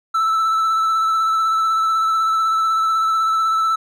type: tone with vibrato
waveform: triangle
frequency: 1318.5 Hz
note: E6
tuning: in tune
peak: -13 dBFS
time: 0.14-3.76 s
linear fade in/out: 10 ms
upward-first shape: triangle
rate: 16 Hz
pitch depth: 24 cents each way
effects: none